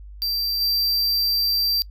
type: tone with level steps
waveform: square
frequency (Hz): 4699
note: D8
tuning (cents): 0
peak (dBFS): -22 / -19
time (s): 0.22-1.82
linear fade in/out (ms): 0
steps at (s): 0.6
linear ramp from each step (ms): 20
effects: noise-tail reverb RT60 0.1 s tail -24 dB re dry + added 50 Hz sine -37 dBFS peak until 1.9 s